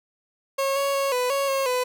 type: tone with pitch steps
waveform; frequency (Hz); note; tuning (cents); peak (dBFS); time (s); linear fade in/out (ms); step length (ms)
30% pulse; 545 / 556 / 551 / 497.8 / 554 / 542 / 501; C#5 / C#5 / C#5 / B4 / C#5 / C#5 / B4; -29 / +5 / -11 / +14 / -1 / -39 / +25; -19; 0.58-1.84; 10; 180
effects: none